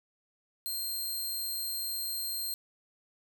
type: tone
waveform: 10% pulse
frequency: 4186 Hz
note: C8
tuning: in tune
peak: -26 dBFS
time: 0.66-2.54 s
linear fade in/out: 0 ms
effects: 9-bit